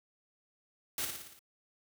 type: noise with echo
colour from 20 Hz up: white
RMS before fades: -35 dBFS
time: 0.98-1.05 s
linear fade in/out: 2 ms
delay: 57 ms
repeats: 6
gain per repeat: -4 dB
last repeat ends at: 1.392 s
effects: none